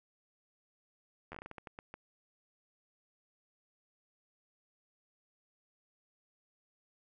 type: slowing click train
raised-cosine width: 0.5 ms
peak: -30 dBFS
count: 12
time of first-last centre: 1.32-1.94 s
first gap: 11 ms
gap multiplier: 1.3
effects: none